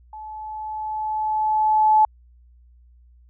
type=tone with level ramp; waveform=sine; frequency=862 Hz; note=A5; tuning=36 cents flat; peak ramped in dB=-34 to -11 dBFS; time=0.13-2.05 s; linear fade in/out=2 ms; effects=added 60 Hz sine -49 dBFS peak until 3.29 s